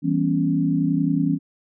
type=chord; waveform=sine; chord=C# half-diminished seventh; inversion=first; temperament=equal; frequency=164.81 / 196 / 246.9 / 277.2 Hz; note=E3 / G3 / B3 / C#4; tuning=0 / 0 / 0 / 0 cents; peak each=-22 / -27 / -26 / -21 dBFS; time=0.02-1.39 s; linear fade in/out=50 ms; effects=none